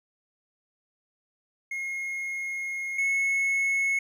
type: tone pair in turn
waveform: triangle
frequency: 2153 / 2189 Hz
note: C7 / C#7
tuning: +49 / -22 cents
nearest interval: unison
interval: 29 cents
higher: second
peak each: -28 / -21 dBFS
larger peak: second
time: 1.71-2.98 / 2.98-3.99 s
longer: first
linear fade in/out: 5 ms
effects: none